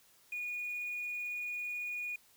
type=tone with quantisation; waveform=sine; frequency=2451 Hz; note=D#7; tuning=27 cents flat; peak=-36 dBFS; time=0.32-2.16 s; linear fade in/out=5 ms; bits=9; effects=white hiss -65 dBFS RMS until 2.36 s